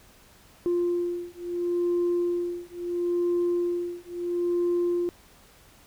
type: beating tone pair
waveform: sine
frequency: 349.2 / 349.94 Hz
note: F4 / F4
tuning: 0 / +4 cents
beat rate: 0.74 Hz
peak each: -26 dBFS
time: 0.66-5.09 s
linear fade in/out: 0 ms
effects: tanh soft clip ceiling -19 dBFS + pink hiss -55 dBFS RMS until 5.86 s